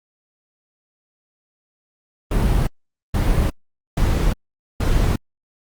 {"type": "noise bursts", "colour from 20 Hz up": "brown", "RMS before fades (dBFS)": -17, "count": 4, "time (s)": [2.31, 5.16], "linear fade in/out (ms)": 5, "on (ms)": 360, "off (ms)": 470, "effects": ["Opus 32 kbps"]}